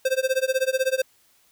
square tone with tremolo, 523.3 Hz, C5, in tune, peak -18 dBFS, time 0.05-1.02 s, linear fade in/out 5 ms, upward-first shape sine, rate 16 Hz, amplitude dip 95%, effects white hiss -61 dBFS RMS until 1.51 s

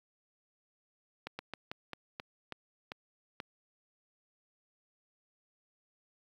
slowing click train, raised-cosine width 0.3 ms, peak -23 dBFS, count 9, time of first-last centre 1.27-3.401 s, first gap 120 ms, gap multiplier 1.22, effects high-pass 100 Hz 12 dB/octave + 10-bit

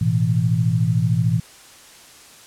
sine chord, A suspended second, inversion none, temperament equal, 110 / 123.47 / 164.81 Hz, A2 / B2 / E3, 0 / 0 / 0 cents, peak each -20 dBFS, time 0.01-1.4 s, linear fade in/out 5 ms, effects white hiss -45 dBFS RMS until 2.46 s + low-pass 10000 Hz 12 dB/octave

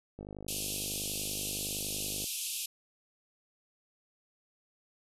click train, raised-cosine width 2 ms, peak -30 dBFS, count 105, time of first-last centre 0.19-2.241 s, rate 50.7 Hz
white band-pass noise, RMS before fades -37 dBFS, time 0.48-2.66 s, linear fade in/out 5 ms, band 2500 to 13000 Hz, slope 96 dB/octave
effects none

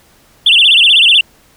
sine tone with vibrato, 3087 Hz, G7, 27 cents flat, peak -3 dBFS, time 0.46-1.21 s, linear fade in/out 5 ms, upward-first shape sine, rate 16 Hz, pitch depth 250 cents each way, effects tanh soft clip ceiling 0 dBFS + pink hiss -48 dBFS RMS until 1.56 s

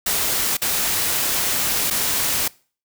white noise with dropouts, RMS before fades -21 dBFS, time 0.06-2.48 s, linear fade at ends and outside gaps 5 ms, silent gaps 0.57-0.617 / 1.902-1.907 s, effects noise-tail reverb RT60 0.4 s tail -23 dB re dry

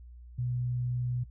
sine tone, 123.47 Hz, B2, in tune, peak -29 dBFS, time 0.38-1.24 s, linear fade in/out 10 ms, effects noise-tail reverb RT60 0.1 s tail -17 dB re dry + added 60 Hz sine -46 dBFS peak until 1.3 s

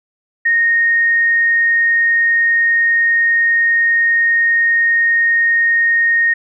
sine tone, 1855 Hz, A#6, 9 cents flat, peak -10 dBFS, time 0.45-6.34 s, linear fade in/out 10 ms, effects none

